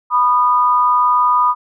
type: tone pair together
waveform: sine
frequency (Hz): 987.8 / 1227.3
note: B5 / D#6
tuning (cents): 0 / -24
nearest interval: major third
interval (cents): 376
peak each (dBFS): -13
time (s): 0.1-1.55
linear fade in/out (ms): 50
effects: none